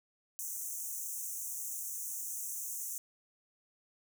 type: high-pass noise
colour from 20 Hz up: pink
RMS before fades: -40 dBFS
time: 0.39-2.98 s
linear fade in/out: 0 ms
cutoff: 6000 Hz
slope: 96 dB/octave
effects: none